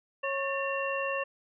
harmonic tone with a mistuned harmonic, 549 Hz, C#5, 17 cents flat, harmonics 1 / 2 / 3 / 5, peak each -32 / -35 / -37 / -35 dBFS, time 0.23-1.24 s, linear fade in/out 10 ms, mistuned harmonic 3, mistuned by +140 cents, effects none

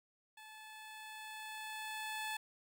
15% pulse tone with level ramp, 867 Hz, A5, 26 cents flat, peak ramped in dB -47 to -32 dBFS, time 0.37-2.37 s, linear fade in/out 5 ms, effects none

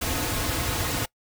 pink noise with comb filter, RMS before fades -27 dBFS, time 0.01-1.06 s, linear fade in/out 10 ms, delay 5.1 ms, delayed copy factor -0.6, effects noise-tail reverb RT60 0.1 s tail -23 dB re dry

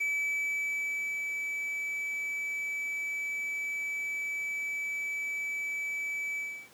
triangle tone with ADSR envelope, 2300 Hz, D7, 37 cents flat, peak -26 dBFS, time 0-6.69 s, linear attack 11 ms, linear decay 1200 ms, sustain -4 dB, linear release 310 ms, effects pink hiss -57 dBFS RMS until 6.73 s + high-pass 200 Hz 12 dB/octave

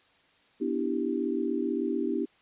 sine chord, E minor seventh, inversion second, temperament equal, 246.9 / 293.7 / 329.6 / 392 Hz, B3 / D4 / E4 / G4, 0 / 0 / 0 / 0 cents, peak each -32 dBFS, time 0.6-2.26 s, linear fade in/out 20 ms, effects white hiss -63 dBFS RMS until 2.41 s + resampled to 8000 Hz

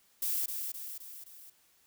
violet noise with echo, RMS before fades -32 dBFS, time 0.22-0.46 s, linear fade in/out 5 ms, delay 260 ms, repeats 4, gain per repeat -5 dB, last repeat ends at 1.5 s, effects white hiss -67 dBFS RMS until 1.86 s

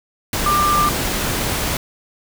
sine tone in noise, 1189 Hz, D6, 21 cents sharp, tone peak -14 dBFS, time 0.46-0.89 s, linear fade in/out 2 ms, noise pink, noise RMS -21 dBFS, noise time 0.33-1.77 s, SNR +4 dB, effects none

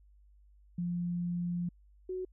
sine tone pair in turn, 174.61 / 370 Hz, F3 / F#4, 0 / 0 cents, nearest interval octave + minor second, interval 1300 cents, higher second, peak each -31 / -34 dBFS, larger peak first, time 0.78-1.69 / 2.09-2.25 s, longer first, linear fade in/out 5 ms, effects added 50 Hz sine -58 dBFS peak until 2.32 s

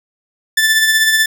sawtooth tone with tremolo, 1760 Hz, A6, in tune, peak -5 dBFS, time 0.57-1.26 s, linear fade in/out 5 ms, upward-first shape sine, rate 16 Hz, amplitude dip 40%, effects none

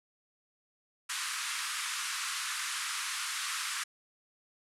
pink band-pass noise, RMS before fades -36 dBFS, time 1.09-3.84 s, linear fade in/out 10 ms, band 1100 to 11000 Hz, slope 48 dB/octave, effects none

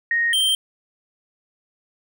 sine / square tone pair in turn, 1864.7 / 3144 Hz, A#6 / G7, 0 / +4 cents, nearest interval major sixth, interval 904 cents, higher second, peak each -17 dBFS, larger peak neither, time 0.11-0.33 / 0.33-0.55 s, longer neither, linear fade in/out 2 ms, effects none

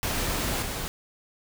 pink noise with level steps, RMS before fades -28 / -32 dBFS, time 0.03-0.88 s, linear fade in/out 0 ms, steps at 0.62 s, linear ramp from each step 5 ms, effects none

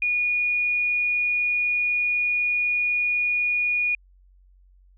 sine tone, 2448 Hz, D#7, 29 cents flat, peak -20 dBFS, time 0.02-3.95 s, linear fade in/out 2 ms, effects added 46 Hz sine -52 dBFS peak until 4.97 s

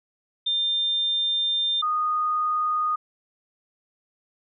sine tone pair in turn, 3600 / 1235.1 Hz, A7 / D#6, +39 / -13 cents, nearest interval octave + perfect fifth, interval 1852 cents, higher first, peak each -21 dBFS, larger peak neither, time 0.46-1.82 / 1.82-2.96 s, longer first, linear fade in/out 10 ms, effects none

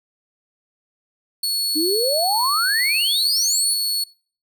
sawtooth tone, 4398 Hz, C#8, 14 cents flat, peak -17 dBFS, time 1.43-4.04 s, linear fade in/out 5 ms
sine exponential sweep, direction up, 293.5 to 10548 Hz, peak -19 dBFS, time 1.75-3.75 s, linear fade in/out 20 ms
effects noise-tail reverb RT60 0.4 s tail -20 dB re dry

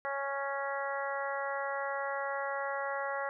harmonic tone, 277.2 Hz, C#4, in tune, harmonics 2 / 3 / 4 / 5 / 6 / 7, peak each -37 / -39 / -40 / -41 / -42 / -42 dBFS, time 0.05-3.29 s, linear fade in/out 0 ms, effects none

